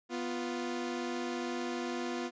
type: tone pair together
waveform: sawtooth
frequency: 246.9 / 349.2 Hz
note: B3 / F4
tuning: 0 / 0 cents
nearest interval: tritone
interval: 600 cents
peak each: -33 / -33 dBFS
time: 0.09-2.31 s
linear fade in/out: 50 ms
effects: resampled to 16000 Hz